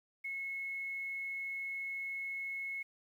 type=tone with quantisation; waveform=sine; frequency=2183 Hz; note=C#7; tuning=27 cents flat; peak=-37 dBFS; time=0.24-2.83 s; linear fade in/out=10 ms; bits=11; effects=none

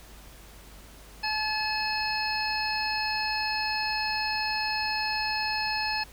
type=harmonic tone; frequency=860 Hz; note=A5; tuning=40 cents flat; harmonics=1 / 2 / 3 / 5 / 6; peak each=-31 / -34 / -33 / -33 / -34 dBFS; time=1.23-6.04 s; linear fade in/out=10 ms; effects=added 50 Hz sine -49 dBFS peak until 6.12 s + pink hiss -51 dBFS RMS until 6.12 s

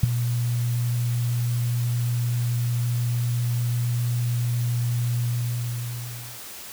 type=tone with ADSR envelope; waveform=sine; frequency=120 Hz; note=B2; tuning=49 cents flat; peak=-9 dBFS; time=0.03-6.42 s; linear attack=6 ms; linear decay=12 ms; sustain=-12 dB; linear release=1200 ms; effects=white hiss -39 dBFS RMS until 6.72 s

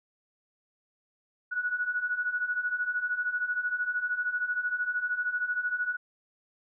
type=beating tone pair; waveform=sine; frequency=1459 / 1472 Hz; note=F#6 / F#6; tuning=-25 / -9 cents; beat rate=13 Hz; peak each=-33 / -29 dBFS; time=1.51-5.97 s; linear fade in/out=20 ms; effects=none

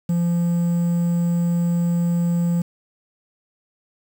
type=tone with quantisation; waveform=triangle; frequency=171.9 Hz; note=F3; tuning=27 cents flat; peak=-15 dBFS; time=0.09-2.62 s; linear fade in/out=5 ms; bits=7; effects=none

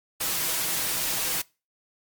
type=noise with comb filter; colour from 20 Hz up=white; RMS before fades=-27 dBFS; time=0.2-1.42 s; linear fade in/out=10 ms; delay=6.2 ms; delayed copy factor=+0.55; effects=noise-tail reverb RT60 0.3 s tail -24 dB re dry + MP3 96 kbps

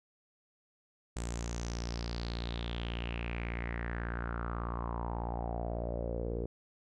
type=tone with low-pass filter sweep; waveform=sawtooth; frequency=58.27 Hz; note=A#1; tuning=in tune; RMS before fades=-37 dBFS; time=1.16-6.46 s; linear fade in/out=5 ms; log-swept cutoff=8000 to 440 Hz; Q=5.4; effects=none

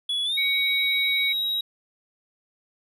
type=tone with pitch glide; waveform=triangle; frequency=3390 to 3827 Hz; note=G#7 to A#7; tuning=+35 to +45 cents; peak=-22 dBFS; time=0.09-1.61 s; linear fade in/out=5 ms; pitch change=+210 cents; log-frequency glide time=0.24-0.38 s
type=tone; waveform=sine; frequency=2246 Hz; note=C#7; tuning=22 cents sharp; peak=-23 dBFS; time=0.37-1.33 s; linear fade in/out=10 ms
effects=none

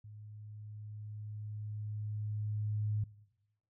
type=tone with level ramp; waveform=sine; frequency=105.8 Hz; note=G#2; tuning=33 cents sharp; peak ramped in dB=-48 to -30 dBFS; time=0.04-3.04 s; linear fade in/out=5 ms; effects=noise-tail reverb RT60 1.0 s tail -21 dB re dry

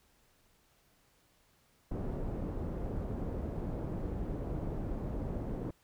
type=low-pass noise; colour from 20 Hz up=pink; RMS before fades=-37 dBFS; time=1.91-5.71 s; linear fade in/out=5 ms; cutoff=490 Hz; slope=12 dB/octave; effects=pink hiss -69 dBFS RMS until 5.83 s

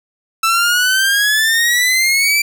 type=exponential sweep; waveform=sawtooth; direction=up; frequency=1318.5 to 2349 Hz; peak=-8 dBFS; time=0.43-2.42 s; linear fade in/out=5 ms; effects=none

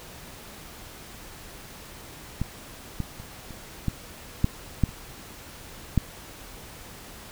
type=clicks; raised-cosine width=5 ms; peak=-14 / -15 / -29 / -28 / -12 / -7 / -7 / -29 / -7 dBFS; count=9; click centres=2.416 / 3.003 / 3.2 / 3.507 / 3.883 / 4.444 / 4.837 / 4.891 / 5.977 s; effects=pink hiss -44 dBFS RMS until 7.31 s

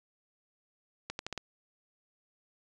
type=accelerating click train; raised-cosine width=0.2 ms; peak=-19 dBFS; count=5; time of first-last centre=1.1-1.377 s; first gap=91 ms; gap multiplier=0.82; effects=resampled to 22050 Hz

